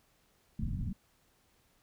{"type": "low-pass noise", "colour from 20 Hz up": "white", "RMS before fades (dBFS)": -35, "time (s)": [0.59, 0.93], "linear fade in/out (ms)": 5, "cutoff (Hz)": 210, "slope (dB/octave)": 48, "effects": ["pink hiss -70 dBFS RMS until 1.82 s"]}